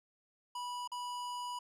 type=tone with dropouts; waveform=square; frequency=980 Hz; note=B5; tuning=14 cents flat; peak=-39 dBFS; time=0.55-1.59 s; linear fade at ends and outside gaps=5 ms; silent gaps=0.876-0.917 s; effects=low-pass 10000 Hz 12 dB/octave